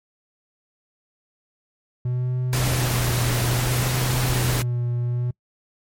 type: tone with vibrato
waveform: triangle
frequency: 123.47 Hz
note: B2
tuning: in tune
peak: -19 dBFS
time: 2.05-5.31 s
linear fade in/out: 5 ms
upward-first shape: sine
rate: 0.61 Hz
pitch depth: 40 cents each way
type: noise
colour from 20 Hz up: pink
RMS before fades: -25 dBFS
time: 2.53-4.62 s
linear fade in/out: 0 ms
effects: noise-tail reverb RT60 0.1 s tail -26 dB re dry + MP3 64 kbps